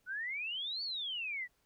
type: exponential two-way sweep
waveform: sine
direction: up then down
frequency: 1450 to 4553 to 1897 Hz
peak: -36 dBFS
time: 0.06-1.48 s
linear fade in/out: 50 ms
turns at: 0.83 s
effects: pink hiss -75 dBFS RMS until 1.65 s